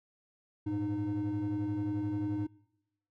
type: tone cluster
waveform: triangle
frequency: 101.1 / 112.5 / 306.1 Hz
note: G#2 / A2 / D#4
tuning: -46 / +39 / -28 cents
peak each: -36 / -36 / -29 dBFS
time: 0.66-2.47 s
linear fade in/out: 10 ms
effects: noise-tail reverb RT60 1.0 s tail -26 dB re dry + tanh soft clip ceiling -25 dBFS